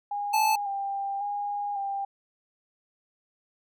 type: tone with vibrato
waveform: sine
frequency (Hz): 805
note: G5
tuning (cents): +46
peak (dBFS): -28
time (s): 0.11-2.05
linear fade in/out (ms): 5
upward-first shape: square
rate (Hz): 0.91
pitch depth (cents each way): 26
type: tone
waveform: square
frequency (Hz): 871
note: A5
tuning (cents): -18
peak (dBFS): -22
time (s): 0.33-0.56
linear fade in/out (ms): 10
effects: none